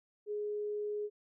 sine tone, 417.4 Hz, G#4, 9 cents sharp, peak -34 dBFS, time 0.26-1.1 s, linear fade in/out 50 ms, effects none

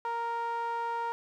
sawtooth tone with band-pass filter, 466.2 Hz, A#4, in tune, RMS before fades -33 dBFS, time 0.05-1.12 s, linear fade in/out 0 ms, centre 1000 Hz, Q 3.6, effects none

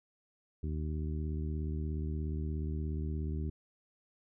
harmonic tone, 76.9 Hz, D#2, 20 cents flat, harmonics 1 / 2 / 3 / 4 / 5, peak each -34 / -40 / -44 / -46 / -48 dBFS, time 0.63-3.5 s, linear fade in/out 5 ms, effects none

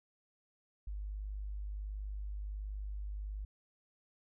sine tone, 50.7 Hz, G#1, 41 cents flat, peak -38 dBFS, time 0.87-3.45 s, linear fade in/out 5 ms, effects none

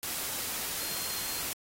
sine tone in noise, 4186 Hz, C8, in tune, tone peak -42 dBFS, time 0.8-1.41 s, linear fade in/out 0 ms, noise white, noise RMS -35 dBFS, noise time 0.03-1.53 s, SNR -10 dB, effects AAC 48 kbps

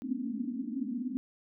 white band-pass noise, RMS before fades -35 dBFS, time 0.02-1.17 s, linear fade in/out 0 ms, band 220 to 280 Hz, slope 96 dB/octave, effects none

